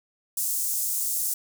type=high-pass noise; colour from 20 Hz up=pink; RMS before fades=-27 dBFS; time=0.37-1.34 s; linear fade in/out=5 ms; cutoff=7300 Hz; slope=24 dB/octave; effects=none